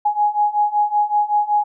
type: beating tone pair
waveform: sine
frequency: 830.6 / 835.9 Hz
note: G#5 / G#5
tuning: 0 / +11 cents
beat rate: 5.3 Hz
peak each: -19 / -17 dBFS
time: 0.05-1.64 s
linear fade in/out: 10 ms
effects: none